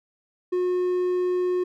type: tone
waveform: triangle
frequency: 361.6 Hz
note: F#4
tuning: 40 cents flat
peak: -19 dBFS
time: 0.52-1.64 s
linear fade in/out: 10 ms
effects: none